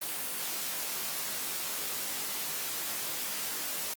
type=noise with comb filter; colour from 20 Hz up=white; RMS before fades=-35 dBFS; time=0.01-3.94 s; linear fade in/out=10 ms; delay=19 ms; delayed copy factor=+0.7; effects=high-pass 150 Hz 12 dB/octave + Opus 32 kbps